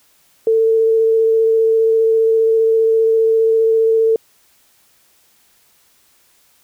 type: tone with vibrato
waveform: sine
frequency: 447.8 Hz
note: A4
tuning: 30 cents sharp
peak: -10 dBFS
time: 0.47-4.16 s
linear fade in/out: 2 ms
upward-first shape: square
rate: 15 Hz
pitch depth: 8 cents each way
effects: white hiss -55 dBFS RMS until 6.63 s